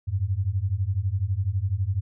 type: beating tone pair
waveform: sine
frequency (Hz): 90.1 / 102.1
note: F#2 / G#2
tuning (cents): -45 / -29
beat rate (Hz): 12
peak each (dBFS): -26 / -25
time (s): 0.07-2.01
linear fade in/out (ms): 20
effects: none